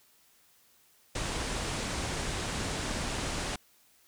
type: low-pass noise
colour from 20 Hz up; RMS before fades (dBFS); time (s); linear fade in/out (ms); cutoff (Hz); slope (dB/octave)
pink; -34; 1.15-3.56; 5; 9500; 48
effects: white hiss -64 dBFS RMS until 4.07 s